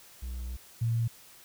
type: tone pair in turn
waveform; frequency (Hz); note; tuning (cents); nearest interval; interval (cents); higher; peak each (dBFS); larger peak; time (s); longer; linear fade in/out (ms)
triangle / sine; 61.74 / 115.74; B1 / A#2; 0 / -12; major seventh; 1088; second; -32 / -25; second; 0.22-0.57 / 0.81-1.08; first; 10
effects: white hiss -54 dBFS RMS until 1.44 s